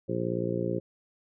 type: harmonic tone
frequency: 58.4 Hz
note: A#1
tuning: 4 cents sharp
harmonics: 2 / 3 / 4 / 5 / 6 / 7 / 8 / 9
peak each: -35 / -34 / -38 / -39 / -33 / -34 / -43 / -35 dBFS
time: 0.08-0.8 s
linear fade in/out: 20 ms
effects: none